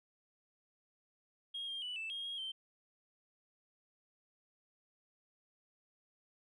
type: tone with pitch steps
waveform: sine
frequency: 3261 / 3206 / 2965 / 2644 / 3248 / 3272 / 3118 Hz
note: G#7 / G7 / F#7 / E7 / G#7 / G#7 / G7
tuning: -32 / +38 / +3 / +5 / -39 / -26 / -10 cents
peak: -38 dBFS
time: 1.54-2.52 s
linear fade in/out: 10 ms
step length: 140 ms
effects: tanh soft clip ceiling -36 dBFS